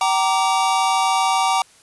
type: chord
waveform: square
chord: G minor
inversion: none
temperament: equal with one note detuned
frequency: 765.2 / 932.3 / 1174.7 Hz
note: G5 / Bb5 / D6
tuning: -42 / 0 / 0 cents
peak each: -20 / -21 / -23 dBFS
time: 0.01-1.62 s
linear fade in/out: 2 ms
effects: white hiss -51 dBFS RMS until 1.82 s + resampled to 24000 Hz